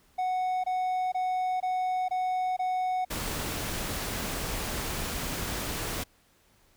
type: tone bursts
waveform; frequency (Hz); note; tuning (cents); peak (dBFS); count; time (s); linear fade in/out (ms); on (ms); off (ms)
triangle; 739; F#5; -2; -24; 6; 0.18-3.05; 10; 460; 22
type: noise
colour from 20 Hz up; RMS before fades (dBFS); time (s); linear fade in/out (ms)
pink; -33; 3.1-6.04; 10
effects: pink hiss -64 dBFS RMS until 6.76 s